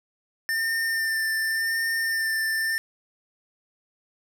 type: tone with vibrato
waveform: square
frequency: 1797 Hz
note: A6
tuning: 36 cents sharp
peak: -24 dBFS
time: 0.49-2.78 s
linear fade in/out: 0 ms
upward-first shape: sine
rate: 0.89 Hz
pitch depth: 18 cents each way
effects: none